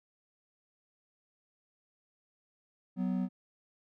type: tone pair together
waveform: triangle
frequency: 186.6 / 249.1 Hz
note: F#3 / B3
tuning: +15 / +15 cents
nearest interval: perfect fourth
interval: 500 cents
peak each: -29 / -32 dBFS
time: 2.96-3.29 s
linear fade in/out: 50 ms
effects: none